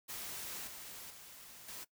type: noise with level steps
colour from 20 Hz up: white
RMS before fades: -44 / -49 / -54 / -47 dBFS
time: 0.08-1.85 s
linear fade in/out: 20 ms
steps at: 0.67 / 1.1 / 1.68 s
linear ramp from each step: 5 ms
effects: noise-tail reverb RT60 0.1 s tail -19 dB re dry